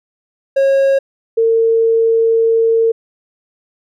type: tone pair in turn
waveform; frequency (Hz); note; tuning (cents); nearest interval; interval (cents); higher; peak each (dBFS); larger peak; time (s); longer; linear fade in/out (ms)
triangle / sine; 545 / 454; C#5 / A#4; -29 / -46; minor third; 317; first; -7 / -9; first; 0.56-0.99 / 1.37-2.92; second; 10
effects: none